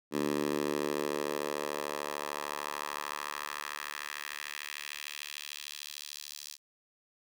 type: tone with high-pass filter sweep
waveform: 10% pulse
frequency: 73.42 Hz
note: D2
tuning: in tune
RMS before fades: -37 dBFS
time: 0.11-6.58 s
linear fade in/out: 50 ms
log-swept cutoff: 270 to 4900 Hz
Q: 1.5
effects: none